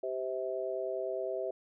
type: harmonic tone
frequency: 129.7 Hz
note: C3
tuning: 15 cents flat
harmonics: 3 / 4 / 5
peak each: -37 / -38 / -36 dBFS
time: 0.03-1.51 s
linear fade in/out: 5 ms
effects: none